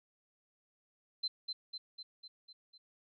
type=tone with echo; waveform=sine; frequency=4089 Hz; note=C8; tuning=41 cents flat; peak=-32 dBFS; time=1.23-1.28 s; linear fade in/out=10 ms; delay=250 ms; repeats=6; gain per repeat=-4 dB; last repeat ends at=2.78 s; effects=none